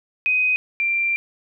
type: tone pair in turn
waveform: sine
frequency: 2507 / 2366 Hz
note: D#7 / D7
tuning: +12 / +12 cents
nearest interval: minor second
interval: 100 cents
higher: first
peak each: -16 / -18 dBFS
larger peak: first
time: 0.26-0.56 / 0.8-1.16 s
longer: second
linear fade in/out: 0 ms
effects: none